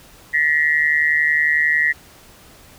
sine tone with amplitude modulation, 1912 Hz, A#6, 43 cents sharp, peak -10 dBFS, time 0.33-1.93 s, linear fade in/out 20 ms, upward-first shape sine, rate 151 Hz, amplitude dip 85%, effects pink hiss -46 dBFS RMS until 2.78 s

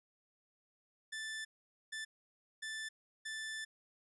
sawtooth tone bursts at uneven times, 1760 Hz, A6, in tune, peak -37 dBFS, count 4, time 1.12-1.45 / 1.92-2.05 / 2.62-2.89 / 3.25-3.65 s, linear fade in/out 10 ms, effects resampled to 24000 Hz

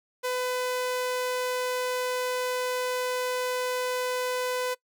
sawtooth tone, 502 Hz, B4, 28 cents sharp, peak -23 dBFS, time 0.23-4.75 s, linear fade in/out 20 ms, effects noise-tail reverb RT60 0.1 s tail -22 dB re dry

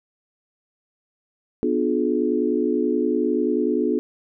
sine chord, B diminished seventh, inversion none, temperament just, 246.9 / 296.3 / 355.6 / 426.7 Hz, B3 / D4 / F4 / Ab4, 0 / +15 / +31 / +47 cents, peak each -24 dBFS, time 1.63-3.99 s, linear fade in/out 0 ms, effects none

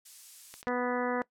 violet noise, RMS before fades -43 dBFS, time 0.05-0.62 s, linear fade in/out 10 ms
clicks, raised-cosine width 0.2 ms, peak -28 dBFS, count 3, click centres 0.54 / 0.629 / 0.682 s
harmonic tone, 246.9 Hz, B3, in tune, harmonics 1 / 2 / 3 / 4 / 5 / 6 / 7 / 8, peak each -34 / -32 / -37 / -38 / -40 / -41 / -39 / -43 dBFS, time 0.67-1.22 s, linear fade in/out 0 ms
effects noise-tail reverb RT60 0.1 s tail -20 dB re dry + low-pass 9000 Hz 12 dB/octave

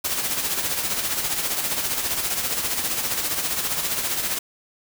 white noise with tremolo, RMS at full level -23 dBFS, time 0.04-4.39 s, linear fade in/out 10 ms, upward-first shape sine, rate 15 Hz, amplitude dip 50%, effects none

